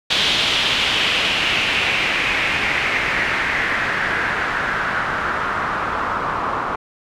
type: noise with low-pass filter sweep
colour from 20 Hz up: white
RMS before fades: -20 dBFS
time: 0.1-6.76 s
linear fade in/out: 10 ms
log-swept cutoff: 3500 to 1100 Hz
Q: 3
effects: none